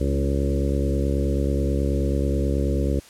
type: harmonic tone with a mistuned harmonic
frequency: 69.3 Hz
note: C#2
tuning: in tune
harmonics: 1 / 2 / 3 / 4 / 5 / 6 / 7 / 8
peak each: -22 / -28 / -30 / -29 / -31 / -32 / -32 / -33 dBFS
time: 0-3 s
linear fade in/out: 10 ms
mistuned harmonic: 4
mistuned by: +17 cents
effects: white hiss -48 dBFS RMS until 3.09 s + low-pass 10000 Hz 12 dB/octave